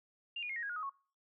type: tone with pitch steps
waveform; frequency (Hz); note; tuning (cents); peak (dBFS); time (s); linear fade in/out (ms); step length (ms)
sine; 2794 / 2446 / 2142 / 1875.6 / 1642.2 / 1437.9 / 1259 / 1102.4; F7 / D#7 / C7 / A#6 / G#6 / F#6 / D#6 / C#6; 0 / -30 / +40 / +10 / -20 / -50 / +20 / -10; -37; 0.36-0.896; 5; 67
effects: noise-tail reverb RT60 0.4 s tail -22 dB re dry